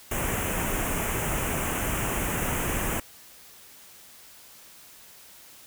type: band-stop noise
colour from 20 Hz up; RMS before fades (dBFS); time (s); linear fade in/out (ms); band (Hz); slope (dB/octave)
pink; -28; 0.11-3; 5; 3000 to 6400; 48
effects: white hiss -50 dBFS RMS until 5.66 s